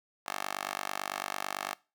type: tone with high-pass filter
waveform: 10% pulse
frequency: 48.98 Hz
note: G1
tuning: 1 cent flat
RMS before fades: -37 dBFS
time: 0.26-1.74 s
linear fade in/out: 10 ms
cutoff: 910 Hz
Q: 1.3
effects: noise-tail reverb RT60 0.3 s tail -21 dB re dry